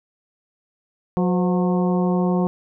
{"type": "harmonic tone with a mistuned harmonic", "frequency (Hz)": 181.2, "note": "F#3", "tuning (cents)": -36, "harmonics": [1, 2, 3, 4, 5, 6], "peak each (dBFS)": [-18, -24, -28, -30, -32, -34], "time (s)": [1.17, 2.47], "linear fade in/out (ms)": 0, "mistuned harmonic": 3, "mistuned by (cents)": -81, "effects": []}